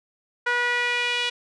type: tone with band-pass filter sweep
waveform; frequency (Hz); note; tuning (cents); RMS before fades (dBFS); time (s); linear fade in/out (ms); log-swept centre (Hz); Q
sawtooth; 485.2; B4; -31; -24; 0.46-1.3; 10; 1600 to 3000; 2.7
effects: resampled to 24000 Hz